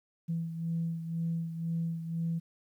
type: beating tone pair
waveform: sine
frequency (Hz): 165.5 / 167.5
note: E3 / E3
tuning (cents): +7 / +28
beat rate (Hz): 2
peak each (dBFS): -31 / -38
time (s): 0.28-2.4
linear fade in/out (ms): 20
effects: tanh soft clip ceiling -24 dBFS + 11-bit